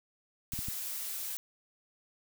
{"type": "noise", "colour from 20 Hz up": "blue", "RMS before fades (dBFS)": -38, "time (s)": [0.52, 1.37], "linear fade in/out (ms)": 0}
{"type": "clicks", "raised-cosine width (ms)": 5, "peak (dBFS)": -27, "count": 3, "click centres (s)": [0.536, 0.59, 0.685]}
{"effects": []}